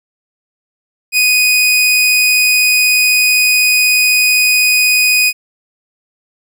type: tone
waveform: sawtooth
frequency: 2489 Hz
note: D#7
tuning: in tune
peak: -5 dBFS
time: 1.12-5.33 s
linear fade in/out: 50 ms
effects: none